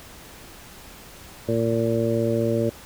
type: harmonic tone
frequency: 114.8 Hz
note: A#2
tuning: 26 cents flat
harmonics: 1 / 2 / 3 / 4 / 5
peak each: -26 / -26 / -26 / -26 / -26 dBFS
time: 1.48-2.7 s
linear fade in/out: 10 ms
effects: pink hiss -44 dBFS RMS until 2.85 s